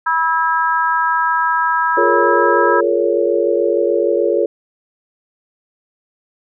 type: harmonic tone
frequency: 325.5 Hz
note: E4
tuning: 22 cents flat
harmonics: 3 / 4 / 5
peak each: -16 / -18 / -19 dBFS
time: 0.06-2.81 s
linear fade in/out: 10 ms
type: chord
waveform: sine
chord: Bb minor seventh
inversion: second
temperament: just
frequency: 349.6 / 419.5 / 466.2 / 559.4 Hz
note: F4 / Ab4 / Bb4 / Db5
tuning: +2 / +17 / 0 / +16 cents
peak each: -18 dBFS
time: 1.97-4.46 s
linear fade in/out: 5 ms
effects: none